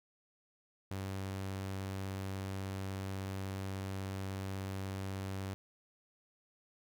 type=tone; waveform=sawtooth; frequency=96.4 Hz; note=G2; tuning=28 cents flat; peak=-34 dBFS; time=0.91-5.54 s; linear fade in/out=0 ms; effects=none